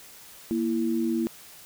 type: tone pair together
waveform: sine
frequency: 233.1 / 331.9 Hz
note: A#3 / E4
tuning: 0 / +12 cents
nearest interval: tritone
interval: 612 cents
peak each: -26 dBFS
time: 0.51-1.27 s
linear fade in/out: 0 ms
effects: white hiss -48 dBFS RMS until 1.65 s